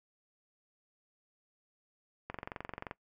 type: click train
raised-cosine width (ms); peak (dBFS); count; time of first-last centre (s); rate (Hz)
0.5; -24; 15; 2.3-2.911; 22.9
effects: noise-tail reverb RT60 0.1 s tail -19 dB re dry